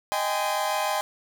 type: chord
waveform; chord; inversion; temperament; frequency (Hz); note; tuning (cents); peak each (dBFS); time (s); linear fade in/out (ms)
40% pulse; Ab major seventh; second; equal with one note detuned; 622.3 / 784 / 830.6 / 1026.7; Eb5 / G5 / Ab5 / C6; 0 / 0 / 0 / -33; -29; 0.12-1.01; 0
effects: none

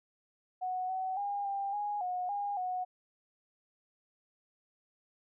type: tone with pitch steps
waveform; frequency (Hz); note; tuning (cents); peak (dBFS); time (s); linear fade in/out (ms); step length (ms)
sine; 738 / 753 / 809 / 794 / 826 / 726 / 812 / 733; F#5 / F#5 / G#5 / G5 / G#5 / F#5 / G#5 / F#5; -5 / +30 / -46 / +22 / -10 / -33 / -39 / -16; -32; 0.61-2.85; 20; 280
effects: none

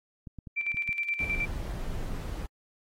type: clicks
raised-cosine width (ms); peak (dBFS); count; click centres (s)
5; -29; 8; 0.272 / 0.387 / 0.472 / 0.745 / 0.892 / 1.432 / 1.559 / 1.694
type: tone with tremolo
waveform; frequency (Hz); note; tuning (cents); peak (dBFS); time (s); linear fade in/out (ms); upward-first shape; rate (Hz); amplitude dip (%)
sine; 2346; D7; -2; -26; 0.56-1.46; 20; square; 9.5; 60
type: noise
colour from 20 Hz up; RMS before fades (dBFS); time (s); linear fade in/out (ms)
brown; -34; 1.2-2.46; 2
effects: AAC 48 kbps

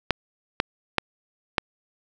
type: clicks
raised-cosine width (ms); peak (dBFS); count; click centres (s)
0.3; -3; 4; 0.107 / 0.601 / 0.983 / 1.582
effects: none

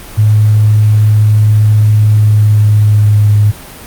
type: tone with pitch glide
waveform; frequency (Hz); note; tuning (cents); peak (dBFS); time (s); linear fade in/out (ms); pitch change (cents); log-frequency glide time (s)
sine; 106.6 to 104.35; G#2 to G#2; +46 to +9; -4; 0.17-3.52; 20; -37; 2.08-3.36
effects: pink hiss -30 dBFS RMS until 3.86 s + Opus 32 kbps

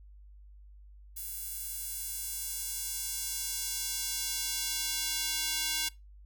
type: tone with high-pass filter sweep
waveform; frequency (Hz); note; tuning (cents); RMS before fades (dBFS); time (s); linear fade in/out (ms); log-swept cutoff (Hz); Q
square; 311.1; D#4; 0; -35; 1.16-5.89; 10; 12000 to 3200; 0.84
effects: noise-tail reverb RT60 0.2 s tail -21 dB re dry + added 50 Hz sine -50 dBFS peak until 6.25 s

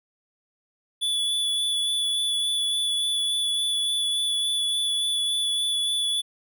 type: tone with vibrato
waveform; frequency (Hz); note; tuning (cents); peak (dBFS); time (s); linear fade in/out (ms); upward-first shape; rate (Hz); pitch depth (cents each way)
square; 3442; A7; -39; -23; 1.01-6.22; 20; sine; 3.5; 12
effects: none

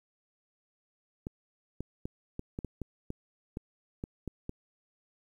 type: clicks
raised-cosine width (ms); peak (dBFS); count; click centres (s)
3; -23; 12; 1.269 / 1.806 / 2.055 / 2.394 / 2.589 / 2.647 / 2.817 / 3.104 / 3.571 / 4.039 / 4.277 / 4.494
effects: 10-bit

